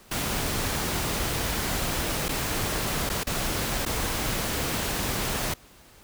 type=noise with dropouts; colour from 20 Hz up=pink; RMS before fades=-28 dBFS; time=0.11-5.54 s; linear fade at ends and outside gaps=5 ms; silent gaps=2.284-2.29 / 3.093-3.098 / 3.235-3.269 / 3.853-3.861 s; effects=pink hiss -53 dBFS RMS until 6.03 s